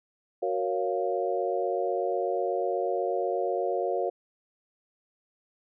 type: chord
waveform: sine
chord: Gb major seventh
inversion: none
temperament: equal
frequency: 370 / 466.2 / 554.4 / 698.5 Hz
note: Gb4 / Bb4 / Db5 / F5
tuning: 0 / 0 / 0 / 0 cents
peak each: -31 dBFS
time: 0.42-4.1 s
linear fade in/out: 10 ms
effects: none